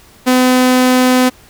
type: tone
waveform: sawtooth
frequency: 253.7 Hz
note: B3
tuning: 47 cents sharp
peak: -4 dBFS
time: 0.26-1.3 s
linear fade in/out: 20 ms
effects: pink hiss -44 dBFS RMS until 1.49 s